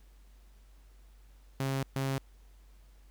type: tone bursts at uneven times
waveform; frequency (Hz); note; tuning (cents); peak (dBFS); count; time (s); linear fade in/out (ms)
sawtooth; 135.1; C#3; -44; -26; 2; 1.6-1.83 / 1.96-2.18; 2
effects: added 48 Hz sine -54 dBFS peak until 3.1 s + pink hiss -68 dBFS RMS until 3.1 s